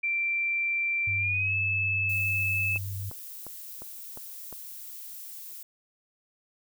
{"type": "tone with pitch glide", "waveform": "sine", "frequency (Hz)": [2353, 2611], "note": ["D7", "E7"], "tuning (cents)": [3, -17], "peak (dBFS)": -25, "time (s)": [0.03, 2.78], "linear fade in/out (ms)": 10, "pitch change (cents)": 180, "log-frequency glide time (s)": [1.17, 1.55]}
{"type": "tone", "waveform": "sine", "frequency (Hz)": 98, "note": "G2", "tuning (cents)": 0, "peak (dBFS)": -32, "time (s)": [1.07, 3.1], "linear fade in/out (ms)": 5}
{"type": "noise", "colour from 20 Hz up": "violet", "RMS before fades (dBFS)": -42, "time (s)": [2.09, 5.63], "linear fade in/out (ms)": 5}
{"type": "click train", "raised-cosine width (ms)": 1, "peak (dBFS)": -29, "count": 6, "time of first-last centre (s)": [2.76, 4.527], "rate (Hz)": 2.83}
{"effects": []}